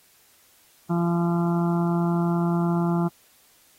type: harmonic tone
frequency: 171.2 Hz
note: F3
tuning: 34 cents flat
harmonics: 1 / 2 / 4 / 5 / 6 / 7 / 8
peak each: -21 / -27 / -33 / -35 / -37 / -38 / -39 dBFS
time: 0.89-3.09 s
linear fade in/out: 20 ms
effects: white hiss -58 dBFS RMS until 3.78 s + AAC 48 kbps